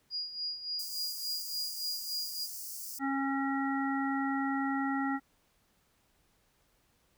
sine tone with tremolo, 4869 Hz, D#8, 38 cents flat, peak -32 dBFS, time 0.1-2.48 s, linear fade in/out 50 ms, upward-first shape sine, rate 3.5 Hz, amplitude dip 70%
white high-pass noise, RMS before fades -42 dBFS, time 0.79-2.99 s, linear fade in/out 5 ms, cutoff 4600 Hz, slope 96 dB/octave
harmonic tone, 273 Hz, C#4, 26 cents flat, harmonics 1 / 3 / 5 / 7, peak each -31 / -36 / -38 / -39 dBFS, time 2.99-5.2 s, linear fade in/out 50 ms
effects pink hiss -71 dBFS RMS until 7.17 s

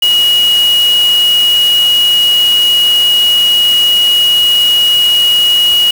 sine tone in noise, 2898 Hz, F#7, 37 cents flat, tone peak -6 dBFS, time 0.02-5.91 s, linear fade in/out 5 ms, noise white, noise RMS -22 dBFS, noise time 0.02-5.91 s, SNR +13 dB, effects none

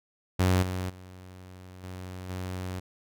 sawtooth tone with level steps, 92.1 Hz, F#2, 7 cents flat, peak -17 / -26 / -41 / -34 / -29 dBFS, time 0.39-2.8 s, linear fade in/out 10 ms, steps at 0.62 / 0.89 / 1.83 / 2.29 s, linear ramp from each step 10 ms, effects none

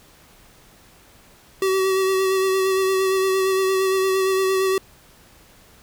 square tone with vibrato, 381.3 Hz, G4, 48 cents flat, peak -18 dBFS, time 1.62-4.78 s, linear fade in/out 2 ms, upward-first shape sine, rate 8.7 Hz, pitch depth 21 cents each way, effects pink hiss -51 dBFS RMS until 5.82 s

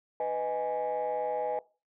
sine chord, G# minor, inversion first, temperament just, 498.4 / 623 / 830.6 Hz, B4 / D#5 / G#5, +16 / +2 / 0 cents, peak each -31 / -32 / -31 dBFS, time 0.2-1.59 s, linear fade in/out 2 ms, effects noise-tail reverb RT60 0.3 s tail -20 dB re dry + tanh soft clip ceiling -24 dBFS

